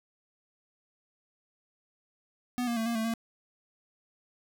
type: tone with pitch steps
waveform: square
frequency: 246.8 / 235.8 / 224.3 / 233.9 / 222.2 / 228.5 Hz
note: B3 / A#3 / A3 / A#3 / A3 / A#3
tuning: -1 / +20 / +34 / +6 / +17 / -34 cents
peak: -29 dBFS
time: 2.58-3.138 s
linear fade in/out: 0 ms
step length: 93 ms
effects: none